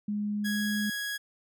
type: tone with pitch glide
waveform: sine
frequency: 207.7 to 209.5 Hz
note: G#3 to G#3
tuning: 0 to +15 cents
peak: -28 dBFS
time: 0.08-0.9 s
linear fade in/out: 5 ms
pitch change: +15 cents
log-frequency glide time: 0.49-0.6 s
type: tone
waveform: sawtooth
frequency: 1661.2 Hz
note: G#6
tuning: in tune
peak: -28 dBFS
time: 0.44-1.18 s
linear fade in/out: 20 ms
effects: none